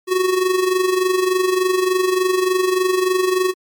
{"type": "tone with amplitude modulation", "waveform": "square", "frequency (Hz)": 370, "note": "F#4", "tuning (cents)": 0, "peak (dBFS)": -13, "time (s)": [0.07, 3.54], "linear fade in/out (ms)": 50, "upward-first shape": "sine", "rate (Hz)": 23.4, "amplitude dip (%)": 60, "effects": ["MP3 96 kbps"]}